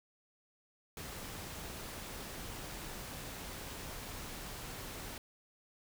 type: noise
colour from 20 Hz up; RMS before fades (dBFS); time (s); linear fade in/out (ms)
pink; -45; 0.97-5.18; 2
effects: none